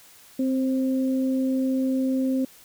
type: tone pair together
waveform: sine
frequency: 261.6 / 528.8 Hz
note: C4 / C5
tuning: 0 / +18 cents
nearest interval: octave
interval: 1218 cents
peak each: -21 / -31 dBFS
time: 0.39-2.45 s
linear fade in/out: 5 ms
effects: white hiss -51 dBFS RMS until 2.64 s